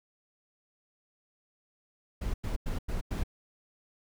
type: noise bursts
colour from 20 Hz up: brown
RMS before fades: -31 dBFS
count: 5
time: 2.21-3.236 s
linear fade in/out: 10 ms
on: 130 ms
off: 94 ms
effects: none